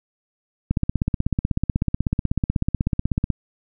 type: click train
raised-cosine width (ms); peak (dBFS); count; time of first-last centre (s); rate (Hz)
5; -7; 43; 0.71-3.303; 16.2
effects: none